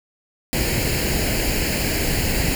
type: noise with comb filter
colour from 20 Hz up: pink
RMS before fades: -21 dBFS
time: 0.53-2.55 s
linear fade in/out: 0 ms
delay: 0.42 ms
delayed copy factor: +0.7
effects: none